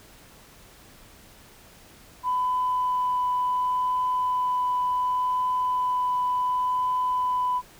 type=tone with vibrato; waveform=sine; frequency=1000 Hz; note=B5; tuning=21 cents sharp; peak=-21 dBFS; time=2.23-7.62 s; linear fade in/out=50 ms; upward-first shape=triangle; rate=0.69 Hz; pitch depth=8 cents each way; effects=tanh soft clip ceiling -17 dBFS + pink hiss -51 dBFS RMS until 7.79 s